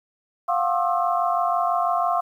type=tone cluster; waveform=sine; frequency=700 / 746 / 1073 / 1203 / 1311 Hz; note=F5 / F#5 / C6 / D6 / E6; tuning=+4 / +14 / +43 / +41 / -10 cents; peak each=-22 / -28 / -25 / -29 / -30 dBFS; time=0.48-2.21 s; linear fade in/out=10 ms; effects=9-bit